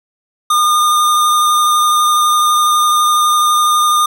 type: tone with vibrato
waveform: square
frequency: 1215 Hz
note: D#6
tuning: 42 cents flat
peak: -10 dBFS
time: 0.5-4.06 s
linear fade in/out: 5 ms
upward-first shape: sine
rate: 12 Hz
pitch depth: 11 cents each way
effects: none